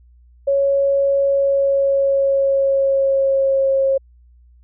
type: tone with pitch glide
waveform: sine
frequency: 554.4 to 540.5 Hz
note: C#5 to C#5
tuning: 0 to -44 cents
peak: -13 dBFS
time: 0.47-3.98 s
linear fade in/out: 10 ms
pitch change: -44 cents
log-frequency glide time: 1.27-3.75 s
effects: added 60 Hz sine -46 dBFS peak until 4.63 s